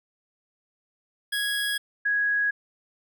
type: tone pair in turn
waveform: 25% pulse / sine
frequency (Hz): 1661.2 / 1661.2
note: G#6 / G#6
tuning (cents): 0 / 0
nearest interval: unison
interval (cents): 0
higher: neither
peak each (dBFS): -21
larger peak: neither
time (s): 1.32-1.78 / 2.05-2.51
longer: neither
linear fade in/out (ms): 10
effects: none